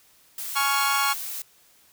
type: noise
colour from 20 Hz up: blue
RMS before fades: -33 dBFS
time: 0.38-1.42 s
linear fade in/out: 2 ms
type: chord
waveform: sawtooth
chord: Db major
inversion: second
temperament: equal with one note detuned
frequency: 837.4 / 1108.7 / 1396.9 Hz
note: Ab5 / Db6 / F6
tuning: +14 / 0 / 0 cents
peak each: -24 / -20 / -23 dBFS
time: 0.55-1.14 s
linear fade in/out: 20 ms
effects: white hiss -58 dBFS RMS until 1.92 s